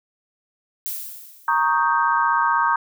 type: noise with exponential decay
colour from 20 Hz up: violet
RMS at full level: -26 dBFS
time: 0.86-1.83 s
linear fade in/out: 0 ms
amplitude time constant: 210 ms
type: chord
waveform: sine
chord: Eb dominant seventh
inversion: second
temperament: equal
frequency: 932.3 / 1108.7 / 1244.5 / 1568 Hz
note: Bb5 / Db6 / Eb6 / G6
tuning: 0 / 0 / 0 / 0 cents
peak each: -20 / -22 / -23 / -23 dBFS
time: 1.48-2.76 s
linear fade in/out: 2 ms
effects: none